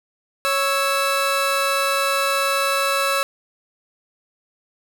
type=tone pair together; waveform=20% pulse; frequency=553.8 / 1318.5 Hz; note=C#5 / E6; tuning=-2 / 0 cents; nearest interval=octave + minor third; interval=1502 cents; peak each=-16 dBFS; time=0.45-3.23 s; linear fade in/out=0 ms; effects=none